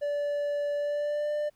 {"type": "tone with pitch glide", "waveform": "triangle", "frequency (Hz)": [580, 594.9], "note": ["D5", "D5"], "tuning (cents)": [-22, 22], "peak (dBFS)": -25, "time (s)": [0.01, 1.5], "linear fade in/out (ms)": 20, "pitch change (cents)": 44, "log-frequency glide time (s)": [0.75, 1.32], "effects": ["pink hiss -70 dBFS RMS until 1.55 s"]}